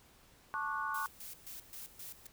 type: chord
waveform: sine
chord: D major seventh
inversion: second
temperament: just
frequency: 881 / 1101.2 / 1174.7 / 1468.3 Hz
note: A5 / C#6 / D6 / F#6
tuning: +2 / -12 / 0 / -14 cents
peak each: -42 / -38 / -42 / -39 dBFS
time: 0.54-1.06 s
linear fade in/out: 0 ms
type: noise with tremolo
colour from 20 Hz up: blue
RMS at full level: -47 dBFS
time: 0.94-2.27 s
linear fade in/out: 5 ms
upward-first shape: square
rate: 3.8 Hz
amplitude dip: 80%
effects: pink hiss -63 dBFS RMS until 2.32 s